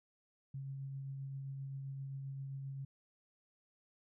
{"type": "tone with tremolo", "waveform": "sine", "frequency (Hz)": 136.4, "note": "C#3", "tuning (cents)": -28, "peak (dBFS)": -40, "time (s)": [0.54, 2.85], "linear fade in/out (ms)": 5, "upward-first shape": "triangle", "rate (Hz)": 7.6, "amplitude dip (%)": 25, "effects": []}